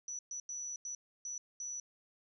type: tone bursts at uneven times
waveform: sine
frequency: 5920 Hz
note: F#8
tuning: in tune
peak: -39 dBFS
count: 6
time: 0.08-0.19 / 0.31-0.4 / 0.49-0.76 / 0.85-0.95 / 1.25-1.38 / 1.6-1.8 s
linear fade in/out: 2 ms
effects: none